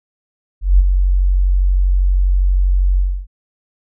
sine tone with ADSR envelope, 46.25 Hz, F#1, in tune, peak -4 dBFS, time 0.61-3.27 s, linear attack 180 ms, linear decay 30 ms, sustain -6 dB, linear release 290 ms, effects none

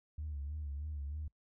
sine tone with vibrato, 73.42 Hz, D2, in tune, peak -37 dBFS, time 0.18-1.28 s, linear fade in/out 5 ms, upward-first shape sine, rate 3.2 Hz, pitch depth 83 cents each way, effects noise-tail reverb RT60 0.1 s tail -25 dB re dry + tanh soft clip ceiling -34 dBFS

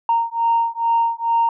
sine beating tone pair, 924 / 926.3 Hz, A#5 / A#5, -16 / -11 cents, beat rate 2.3 Hz, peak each -18 dBFS, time 0.09-1.49 s, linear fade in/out 2 ms, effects tanh soft clip ceiling -9 dBFS

